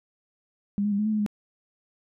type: tone with pitch steps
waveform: sine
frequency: 202.1 / 208.1 / 200.5 / 211.1 / 217.1 / 213 / 207.6 Hz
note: G#3 / G#3 / G3 / G#3 / A3 / G#3 / G#3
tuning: -47 / +4 / +39 / +29 / -23 / +44 / 0 cents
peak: -22 dBFS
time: 0.78-1.263 s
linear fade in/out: 0 ms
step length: 69 ms
effects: none